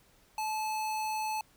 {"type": "tone", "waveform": "square", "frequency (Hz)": 866, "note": "A5", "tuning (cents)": -28, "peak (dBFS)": -32, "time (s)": [0.38, 1.41], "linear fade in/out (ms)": 2, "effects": ["pink hiss -64 dBFS RMS until 1.56 s"]}